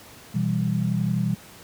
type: chord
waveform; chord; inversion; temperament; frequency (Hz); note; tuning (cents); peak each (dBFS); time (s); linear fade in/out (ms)
sine; E minor; second; equal; 123.47 / 164.81 / 196; B2 / E3 / G3; 0 / 0 / 0; -25; 0.34-1.35; 10
effects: pink hiss -46 dBFS RMS until 1.63 s + high-pass 80 Hz 12 dB/octave